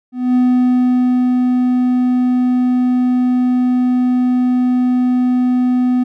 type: tone with ADSR envelope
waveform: triangle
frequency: 250 Hz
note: B3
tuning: 21 cents sharp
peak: -7 dBFS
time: 0.12-6.04 s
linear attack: 230 ms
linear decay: 980 ms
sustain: -2 dB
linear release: 14 ms
effects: none